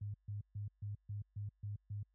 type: tone bursts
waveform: sine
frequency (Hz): 102.8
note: G#2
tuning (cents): -17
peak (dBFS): -39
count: 8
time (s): 0.01-2.03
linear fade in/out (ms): 5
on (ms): 130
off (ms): 140
effects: added 50 Hz sine -70 dBFS peak until 2.14 s + high-pass 60 Hz 12 dB/octave